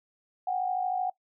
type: tone pair together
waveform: sine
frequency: 737 / 790.1 Hz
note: F#5 / G5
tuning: -7 / +13 cents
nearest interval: minor second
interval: 120 cents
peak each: -27 / -33 dBFS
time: 0.47-1.1 s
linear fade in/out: 5 ms
effects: noise-tail reverb RT60 0.1 s tail -20 dB re dry